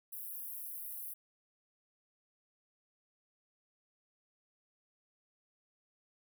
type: high-pass noise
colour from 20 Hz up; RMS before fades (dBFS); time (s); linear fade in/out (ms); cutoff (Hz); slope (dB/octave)
pink; -44; 0.12-1.14; 10; 11000; 48
effects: none